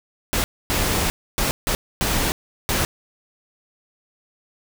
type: noise bursts at uneven times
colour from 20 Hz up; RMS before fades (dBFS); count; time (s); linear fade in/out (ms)
pink; -21; 6; 0.33-0.44 / 0.7-1.1 / 1.38-1.51 / 1.67-1.75 / 2.01-2.32 / 2.69-2.85; 0
effects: none